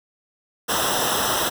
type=noise with comb filter; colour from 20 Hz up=pink; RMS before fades=-22 dBFS; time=0.68-1.5 s; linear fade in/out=20 ms; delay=0.44 ms; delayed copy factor=-0.95; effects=none